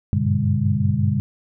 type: tone cluster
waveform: sine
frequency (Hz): 95.7 / 101.1 / 121.9 / 144 / 201.8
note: G2 / G#2 / B2 / D3 / G#3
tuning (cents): -41 / -46 / -22 / -34 / -49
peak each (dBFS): -23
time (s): 0.13-1.2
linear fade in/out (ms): 0
effects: none